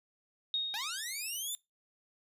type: tone with exponential decay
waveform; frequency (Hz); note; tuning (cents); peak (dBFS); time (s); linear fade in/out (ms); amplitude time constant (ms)
sine; 3729; A#7; 0; -28; 0.54-1.46; 1; 200
type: linear sweep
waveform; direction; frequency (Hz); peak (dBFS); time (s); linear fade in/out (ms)
10% pulse; up; 784 to 3616; -28; 0.74-1.55; 0
effects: noise-tail reverb RT60 0.2 s tail -22 dB re dry + resampled to 32000 Hz